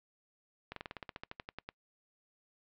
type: slowing click train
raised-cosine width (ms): 0.3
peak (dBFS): -25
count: 15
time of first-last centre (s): 0.72-1.69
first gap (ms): 43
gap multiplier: 1.07
effects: noise-tail reverb RT60 0.1 s tail -25 dB re dry + low-pass 4000 Hz 12 dB/octave